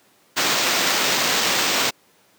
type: noise with sample-and-hold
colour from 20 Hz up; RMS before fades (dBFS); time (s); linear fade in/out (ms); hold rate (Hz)
blue; -20; 0.36-1.91; 20; 11025
effects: pink hiss -57 dBFS RMS until 2.38 s + high-pass 200 Hz 12 dB/octave